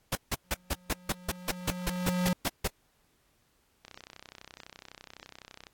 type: noise bursts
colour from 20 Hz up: pink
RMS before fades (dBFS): -29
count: 14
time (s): 0.12-2.676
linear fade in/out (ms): 5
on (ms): 34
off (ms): 160
type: tone with exponential growth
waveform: square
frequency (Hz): 180.3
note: F#3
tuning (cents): -45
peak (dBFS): -25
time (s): 0.44-2.33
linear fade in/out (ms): 2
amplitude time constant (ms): 410
type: click train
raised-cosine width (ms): 0.2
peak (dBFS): -28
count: 59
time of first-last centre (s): 3.85-5.668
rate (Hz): 31.9
effects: pink hiss -70 dBFS RMS until 5.73 s + AAC 64 kbps